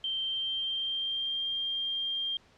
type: tone with pitch glide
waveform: sine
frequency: 3136 to 3195 Hz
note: G7 to G7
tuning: 0 to +32 cents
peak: -29 dBFS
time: 0.04-2.37 s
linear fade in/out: 2 ms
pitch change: +32 cents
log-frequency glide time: 0.22-1.48 s
effects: pink hiss -61 dBFS RMS until 2.57 s + low-pass 5000 Hz 12 dB/octave